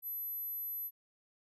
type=tone; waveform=sine; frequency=12000 Hz; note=F#9; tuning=23 cents sharp; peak=-37 dBFS; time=0.02-0.91 s; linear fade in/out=50 ms; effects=none